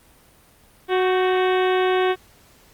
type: harmonic tone with a mistuned harmonic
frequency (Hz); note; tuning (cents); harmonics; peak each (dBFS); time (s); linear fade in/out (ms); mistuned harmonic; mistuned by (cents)
370; F#4; 0; 1 / 2 / 3 / 4 / 5 / 6 / 7 / 8 / 9 / 10; -18 / -24 / -28 / -30 / -32 / -34 / -35 / -36 / -37 / -38; 0.88-2.16; 50; 4; +69
effects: pink hiss -53 dBFS RMS until 2.73 s + Opus 32 kbps